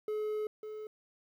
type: tone pair in turn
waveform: triangle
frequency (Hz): 426.6 / 429.3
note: G#4 / A4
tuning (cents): +46 / -43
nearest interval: unison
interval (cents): 11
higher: second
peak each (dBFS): -30 / -38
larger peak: first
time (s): 0.08-0.47 / 0.63-0.87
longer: first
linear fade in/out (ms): 2
effects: 11-bit